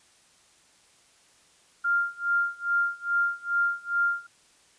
sine tone with tremolo, 1396.9 Hz, F6, in tune, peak -20 dBFS, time 1.84-4.27 s, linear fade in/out 10 ms, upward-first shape sine, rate 2.4 Hz, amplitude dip 95%, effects white hiss -60 dBFS RMS until 4.78 s + resampled to 22050 Hz

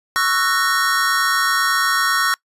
square chord, F# dominant seventh, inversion second, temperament just, 1110 / 1332 / 1480 / 1850 Hz, C#6 / E6 / F#6 / A#6, +2 / +18 / 0 / -14 cents, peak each -22 dBFS, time 0.16-2.34 s, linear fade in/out 0 ms, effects noise-tail reverb RT60 0.1 s tail -24 dB re dry + resampled to 32000 Hz

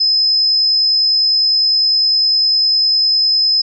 sine tone with amplitude modulation, 5100 Hz, D#8, 42 cents sharp, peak -9 dBFS, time 0-3.62 s, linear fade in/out 10 ms, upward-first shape sine, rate 69.9 Hz, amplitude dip 25%, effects none

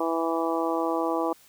harmonic tone, 164.81 Hz, E3, in tune, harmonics 2 / 3 / 4 / 5 / 6 / 7, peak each -28 / -30 / -31 / -32 / -33 / -33 dBFS, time 0-1.33 s, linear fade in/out 5 ms, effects white hiss -56 dBFS RMS until 1.48 s

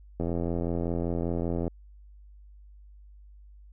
click train, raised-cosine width 2 ms, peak -17 dBFS, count 127, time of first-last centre 0.2-1.679 s, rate 85.2 Hz, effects added 50 Hz sine -48 dBFS peak until 3.72 s

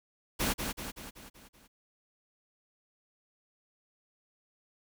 pink noise with echo, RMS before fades -30 dBFS, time 0.39-0.54 s, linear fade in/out 20 ms, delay 190 ms, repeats 6, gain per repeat -5 dB, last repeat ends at 1.68 s, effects none

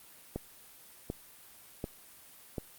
click train, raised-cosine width 2 ms, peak -21 dBFS, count 4, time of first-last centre 0.36-2.582 s, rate 1.35 Hz, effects white hiss -55 dBFS RMS until 2.78 s + Opus 32 kbps

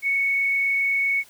sine tone with frequency modulation, 2217 Hz, C#7, in tune, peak -19 dBFS, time 0.02-1.24 s, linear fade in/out 50 ms, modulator 27.7 Hz, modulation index 0.5, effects white hiss -52 dBFS RMS until 1.29 s

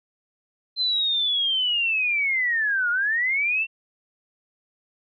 sine linear two-way sweep, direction down then up, 4112 to 1400 to 2726 Hz, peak -20 dBFS, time 0.76-3.67 s, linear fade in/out 50 ms, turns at 2.9 s, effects none

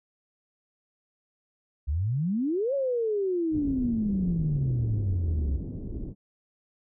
sine exponential two-way sweep, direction up then down, 66.1 to 566 to 66.1 Hz, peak -24 dBFS, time 1.87-5.58 s, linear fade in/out 20 ms, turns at 2.74 s
pink low-pass noise, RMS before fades -35 dBFS, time 3.51-6.15 s, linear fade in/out 50 ms, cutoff 350 Hz, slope 24 dB/octave
effects none

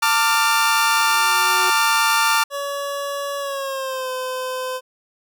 sawtooth chord, D minor, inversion second, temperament equal with one note detuned, 898.5 / 1174.7 / 1396.9 Hz, A5 / D6 / F6, +36 / 0 / 0 cents, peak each -16 dBFS, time 0.02-2.44 s, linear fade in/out 10 ms
sawtooth tone with exponential growth, 370 Hz, F#4, in tune, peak -22 dBFS, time 0.41-1.7 s, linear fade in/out 0 ms, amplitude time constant 280 ms
25% pulse tone with pitch glide, 565 to 512.2 Hz, C#5 to C5, +33 to -37 cents, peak -20 dBFS, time 2.5-4.81 s, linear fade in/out 50 ms, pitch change -170 cents, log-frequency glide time 3.38-4.1 s
effects none

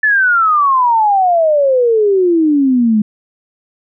sine exponential sweep, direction down, 1760 to 207.6 Hz, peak -8 dBFS, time 0.03-3.02 s, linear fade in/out 5 ms, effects none

